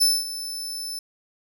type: tone with ADSR envelope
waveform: sawtooth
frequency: 5274 Hz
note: E8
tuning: in tune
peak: -12 dBFS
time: 0-0.99 s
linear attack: 19 ms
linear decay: 220 ms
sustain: -15 dB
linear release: 3 ms
effects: none